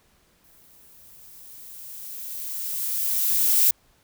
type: noise with exponential growth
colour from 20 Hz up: violet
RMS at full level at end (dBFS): -17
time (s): 0.44-3.71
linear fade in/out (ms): 5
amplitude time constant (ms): 710
effects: pink hiss -62 dBFS RMS until 4.03 s